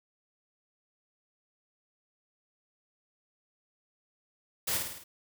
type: noise with echo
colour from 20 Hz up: white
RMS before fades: -31 dBFS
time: 4.67-4.78 s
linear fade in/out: 10 ms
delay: 52 ms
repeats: 5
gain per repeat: -4 dB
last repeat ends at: 5.04 s
effects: none